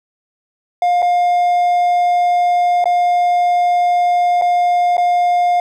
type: tone with dropouts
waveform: triangle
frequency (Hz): 708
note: F5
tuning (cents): +23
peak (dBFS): -9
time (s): 0.82-5.6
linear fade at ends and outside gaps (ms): 2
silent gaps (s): 1.021-1.026 / 2.842-2.856 / 4.414-4.42 / 4.969-4.979
effects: none